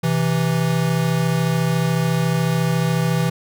square tone pair together, 130.88 / 164.9 Hz, C3 / E3, +1 / +1 cents, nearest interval major third, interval 400 cents, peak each -22 / -19 dBFS, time 0.03-3.3 s, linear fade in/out 10 ms, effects none

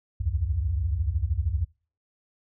sine tone cluster, 65.3 / 77.8 / 91.2 Hz, C2 / D#2 / F#2, -3 / 0 / -24 cents, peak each -28 dBFS, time 0.2-1.65 s, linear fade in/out 10 ms, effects noise-tail reverb RT60 0.4 s tail -24 dB re dry

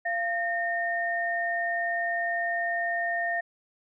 sine tone pair together, 689 / 1829.9 Hz, F5 / A#6, -24 / -33 cents, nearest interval octave + perfect fourth, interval 1691 cents, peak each -29 / -28 dBFS, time 0.05-3.41 s, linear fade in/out 10 ms, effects none

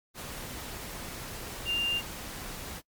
sine tone in noise, 2794 Hz, F7, in tune, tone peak -26 dBFS, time 1.65-2.02 s, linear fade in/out 50 ms, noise pink, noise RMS -40 dBFS, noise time 0.14-2.82 s, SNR +11 dB, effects noise-tail reverb RT60 0.1 s tail -23 dB re dry + MP3 96 kbps

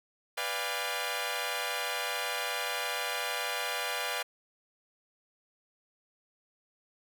10% pulse chord, B diminished seventh, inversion none, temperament equal with one note detuned, 493.9 / 587.3 / 698.5 / 810.7 Hz, B4 / D5 / F5 / Ab5, 0 / 0 / 0 / -42 cents, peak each -29 dBFS, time 0.37-4.23 s, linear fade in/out 10 ms, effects none

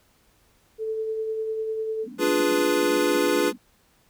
sine tone with tremolo, 440 Hz, A4, in tune, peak -24 dBFS, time 0.78-2.08 s, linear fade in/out 50 ms, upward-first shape sine, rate 10 Hz, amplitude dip 30%
white band-pass noise, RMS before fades -39 dBFS, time 2.03-3.58 s, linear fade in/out 50 ms, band 190 to 280 Hz, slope 96 dB/octave
square chord, D diminished seventh, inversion none, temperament equal, 293.7 / 349.2 / 415.3 / 493.9 Hz, D4 / F4 / Ab4 / Cb5, 0 / 0 / 0 / 0 cents, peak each -26 dBFS, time 2.18-3.53 s, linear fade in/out 50 ms
effects pink hiss -62 dBFS RMS until 4.09 s

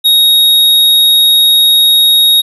square tone, 3760 Hz, A#7, 14 cents sharp, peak -5 dBFS, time 0.04-2.42 s, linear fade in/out 20 ms, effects resampled to 32000 Hz

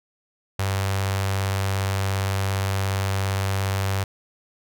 sawtooth tone with notch filter, 97.3 Hz, G2, 12 cents flat, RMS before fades -24 dBFS, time 0.59-4.04 s, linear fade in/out 5 ms, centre 250 Hz, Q 0.56, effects none

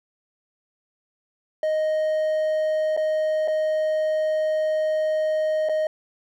triangle tone with dropouts, 622.3 Hz, D#5, in tune, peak -18 dBFS, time 1.63-5.87 s, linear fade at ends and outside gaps 2 ms, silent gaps 2.966-2.974 / 3.476-3.481 / 5.688-5.694 s, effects none

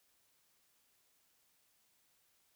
silence, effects white hiss -74 dBFS RMS until 2.55 s

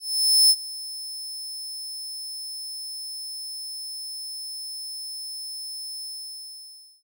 sawtooth tone with ADSR envelope, 5250 Hz, E8, 8 cents flat, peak -10 dBFS, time 0-7.03 s, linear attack 500 ms, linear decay 51 ms, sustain -20 dB, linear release 1000 ms, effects none

